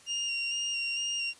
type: tone with vibrato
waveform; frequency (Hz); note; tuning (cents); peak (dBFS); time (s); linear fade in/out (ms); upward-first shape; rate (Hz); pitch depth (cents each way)
30% pulse; 2794; F7; 0; -27; 0.06-1.34; 50; square; 2.2; 17
effects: white hiss -56 dBFS RMS until 1.39 s + resampled to 22050 Hz